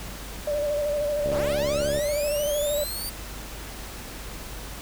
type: tone with vibrato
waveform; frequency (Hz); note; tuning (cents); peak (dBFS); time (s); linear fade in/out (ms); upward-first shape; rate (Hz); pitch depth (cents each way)
sine; 587.3; D5; 0; -23; 0.47-2.84; 5; square; 13; 27
type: click train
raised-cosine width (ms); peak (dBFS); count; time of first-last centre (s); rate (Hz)
2; -19; 52; 1.26-1.99; 69.9
type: linear sweep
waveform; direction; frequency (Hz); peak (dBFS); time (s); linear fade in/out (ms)
10% pulse; up; 130 to 4699; -24; 1.31-3.1; 10
effects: added 50 Hz sine -39 dBFS peak until 4.81 s + pink hiss -39 dBFS RMS until 4.81 s